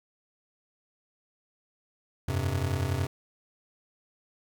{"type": "chord", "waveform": "square", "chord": "F suspended second", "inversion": "none", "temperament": "just", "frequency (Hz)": [87.31, 98.22, 130.96], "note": ["F2", "G2", "C3"], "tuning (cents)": [0, 4, 2], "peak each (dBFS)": -32, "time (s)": [2.28, 3.07], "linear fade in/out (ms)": 5, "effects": ["10-bit"]}